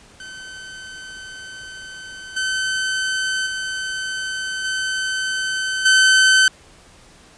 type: tone with level steps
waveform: sawtooth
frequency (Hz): 1531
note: G6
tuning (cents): -41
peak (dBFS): -30 / -16 / -20 / -17 / -7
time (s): 0.2-6.48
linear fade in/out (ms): 2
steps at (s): 2.36 / 3.46 / 4.64 / 5.85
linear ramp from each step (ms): 10
effects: pink hiss -48 dBFS RMS until 7.37 s + resampled to 22050 Hz